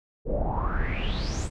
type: noise with low-pass filter sweep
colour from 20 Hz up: brown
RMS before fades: -27 dBFS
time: 0.25-1.5 s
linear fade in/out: 50 ms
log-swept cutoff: 450 to 8500 Hz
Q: 8.7
effects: none